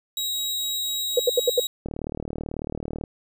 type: tone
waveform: sawtooth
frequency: 3824 Hz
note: A#7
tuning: 43 cents sharp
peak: -22 dBFS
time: 0.17-1.67 s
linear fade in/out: 2 ms
type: tone bursts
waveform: sine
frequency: 492 Hz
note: B4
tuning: 7 cents flat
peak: -14 dBFS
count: 5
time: 1.17-1.599 s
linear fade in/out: 5 ms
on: 25 ms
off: 76 ms
type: click train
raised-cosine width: 2 ms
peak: -17 dBFS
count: 46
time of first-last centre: 1.86-3.038 s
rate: 38.2 Hz
effects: none